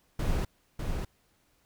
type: noise with echo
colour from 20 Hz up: brown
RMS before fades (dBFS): -28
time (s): 0.19-0.45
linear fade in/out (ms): 5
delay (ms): 600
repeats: 1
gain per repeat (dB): -4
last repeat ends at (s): 1.05
effects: pink hiss -69 dBFS RMS until 1.65 s